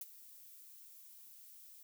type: noise with ADSR envelope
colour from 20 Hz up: violet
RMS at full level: -42 dBFS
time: 0.01-1.83 s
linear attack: 4 ms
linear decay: 30 ms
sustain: -15 dB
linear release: 4 ms
effects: none